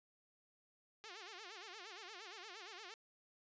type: tone with vibrato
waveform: 5% pulse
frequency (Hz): 396.8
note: G4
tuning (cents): +21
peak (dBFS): -39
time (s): 1.04-2.94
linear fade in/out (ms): 0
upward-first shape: sine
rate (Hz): 8.6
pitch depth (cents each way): 220
effects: resampled to 16000 Hz